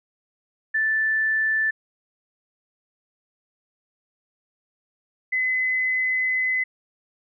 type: tone pair in turn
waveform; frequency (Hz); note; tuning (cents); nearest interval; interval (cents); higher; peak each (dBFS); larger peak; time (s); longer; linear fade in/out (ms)
sine; 1760 / 2027; A6 / B6; 0 / +45; major second; 245; second; -19 / -20; first; 0.74-1.71 / 5.32-6.64; second; 10
effects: none